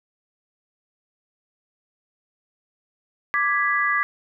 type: chord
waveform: sine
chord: G# diminished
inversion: second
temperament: equal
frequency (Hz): 1174.7 / 1661.2 / 1975.5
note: D6 / G#6 / B6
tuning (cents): 0 / 0 / 0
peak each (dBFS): -23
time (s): 3.34-4.03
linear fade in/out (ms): 0
effects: none